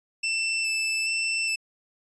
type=tone with vibrato; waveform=sawtooth; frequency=2655 Hz; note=E7; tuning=12 cents sharp; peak=-21 dBFS; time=0.23-1.56 s; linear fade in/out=10 ms; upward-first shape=square; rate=1.2 Hz; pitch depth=11 cents each way; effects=resampled to 22050 Hz